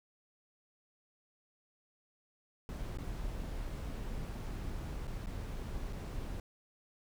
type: noise with dropouts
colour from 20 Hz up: brown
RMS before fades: -40 dBFS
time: 2.69-6.4 s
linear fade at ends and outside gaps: 1 ms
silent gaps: 2.973-2.985 / 5.071-5.077 / 5.261-5.269 / 5.926-5.93 s
effects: none